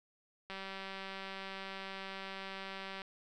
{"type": "click train", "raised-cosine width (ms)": 0.3, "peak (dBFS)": -28, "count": 487, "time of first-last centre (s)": [0.5, 3.018], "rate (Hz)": 193, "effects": []}